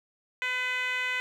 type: tone with band-pass filter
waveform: 10% pulse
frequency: 504 Hz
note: B4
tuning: 35 cents sharp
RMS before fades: -30 dBFS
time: 0.42-1.2 s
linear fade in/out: 0 ms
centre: 2100 Hz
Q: 2.3
effects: none